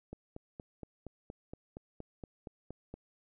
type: click train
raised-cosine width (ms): 2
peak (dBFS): -30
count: 13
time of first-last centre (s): 0.13-2.94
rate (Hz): 4.27
effects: none